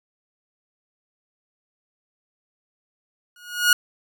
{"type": "tone with exponential growth", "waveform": "sawtooth", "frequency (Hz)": 1444, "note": "F#6", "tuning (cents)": -43, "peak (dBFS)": -7, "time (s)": [3.36, 3.73], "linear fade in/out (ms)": 2, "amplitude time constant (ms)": 80, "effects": []}